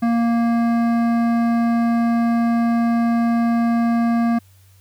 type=tone with hard clipping; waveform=sine; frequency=233.1 Hz; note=A#3; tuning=in tune; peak=-17 dBFS; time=0.02-4.39 s; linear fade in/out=10 ms; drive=13 dB; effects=added 95 Hz sine -48 dBFS peak until 4.8 s + white hiss -57 dBFS RMS until 4.8 s